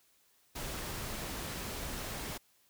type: noise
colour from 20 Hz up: pink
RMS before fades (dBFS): -40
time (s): 0.55-2.38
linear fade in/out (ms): 10
effects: white hiss -69 dBFS RMS until 2.69 s